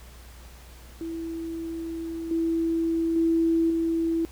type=tone with level steps; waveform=sine; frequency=329.6 Hz; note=E4; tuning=in tune; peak=-30 / -22 / -19 / -22 dBFS; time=1.01-4.25 s; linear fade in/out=0 ms; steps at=2.31 / 3.16 / 3.7 s; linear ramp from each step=2 ms; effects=added 60 Hz sine -45 dBFS peak until 4.31 s + pink hiss -51 dBFS RMS until 4.31 s